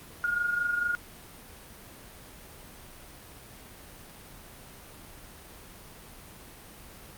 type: tone with amplitude modulation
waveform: sine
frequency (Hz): 1427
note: F6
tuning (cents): +37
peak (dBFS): -23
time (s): 0.24-0.95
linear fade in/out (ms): 0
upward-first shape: sine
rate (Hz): 24.5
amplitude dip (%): 60
effects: pink hiss -48 dBFS RMS until 7.17 s + Opus 32 kbps